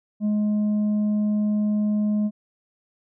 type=tone with tanh clipping; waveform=triangle; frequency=210 Hz; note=G#3; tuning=19 cents sharp; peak=-20 dBFS; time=0.2-2.31 s; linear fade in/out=50 ms; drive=8 dB; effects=none